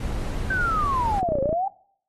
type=noise; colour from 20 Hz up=brown; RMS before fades=-28 dBFS; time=0-1.2 s; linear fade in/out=5 ms
type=linear two-way sweep; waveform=sine; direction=down then up; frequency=1568 to 523.3 to 809 Hz; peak=-21 dBFS; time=0.5-1.68 s; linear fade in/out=5 ms; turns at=1.41 s
type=clicks; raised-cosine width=2 ms; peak=-14 dBFS; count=9; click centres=1.23 / 1.289 / 1.321 / 1.354 / 1.386 / 1.426 / 1.457 / 1.492 / 1.528 s
effects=noise-tail reverb RT60 0.6 s tail -22 dB re dry + AAC 32 kbps